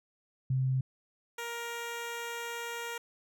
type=tone pair in turn; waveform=sine / 10% pulse; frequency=130.9 / 469.4 Hz; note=C3 / A#4; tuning=+1 / +12 cents; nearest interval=octave + minor seventh; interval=2211 cents; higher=second; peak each=-26 / -28 dBFS; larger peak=first; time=0.5-0.81 / 1.38-2.98 s; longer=second; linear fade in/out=5 ms; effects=none